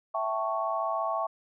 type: chord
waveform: sine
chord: A dominant seventh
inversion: second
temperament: equal with one note detuned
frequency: 659.3 / 774.1 / 880 / 1108.7 Hz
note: E5 / G5 / A5 / C#6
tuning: 0 / -22 / 0 / 0 cents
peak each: -31 / -35 / -35 / -31 dBFS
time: 0.14-1.27 s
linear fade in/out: 10 ms
effects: none